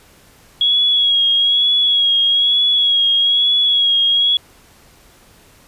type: tone with vibrato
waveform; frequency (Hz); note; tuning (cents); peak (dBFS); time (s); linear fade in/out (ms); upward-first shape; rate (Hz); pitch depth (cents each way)
sine; 3326; G#7; +2; -11; 0.61-4.37; 2; sine; 1.1; 34
effects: pink hiss -48 dBFS RMS until 5.67 s + resampled to 32000 Hz